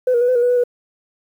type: tone with pitch steps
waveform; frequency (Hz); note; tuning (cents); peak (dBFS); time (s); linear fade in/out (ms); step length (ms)
sine; 505 / 475.2 / 489.9 / 507 / 478.3 / 490 / 492.8 / 486.8; B4 / A#4 / B4 / B4 / A#4 / B4 / B4 / B4; +39 / +33 / -14 / +45 / +44 / -14 / -4 / -25; -11; 0.07-0.638; 5; 71
effects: tanh soft clip ceiling -9 dBFS + 8-bit